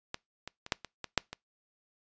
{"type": "clicks", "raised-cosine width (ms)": 0.2, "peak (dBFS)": [-17, -22, -25, -9, -23, -19, -6, -22], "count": 8, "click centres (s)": [0.144, 0.476, 0.664, 0.722, 0.847, 1.043, 1.177, 1.33], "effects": ["noise-tail reverb RT60 0.2 s tail -25 dB re dry", "resampled to 16000 Hz"]}